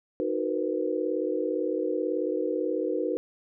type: chord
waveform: sine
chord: B major seventh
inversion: first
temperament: equal with one note detuned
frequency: 311.1 / 370 / 466.2 / 504.3 Hz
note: D#4 / F#4 / A#4 / B4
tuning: 0 / 0 / 0 / +36 cents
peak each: -31 dBFS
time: 0.2-3.17 s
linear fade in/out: 0 ms
effects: none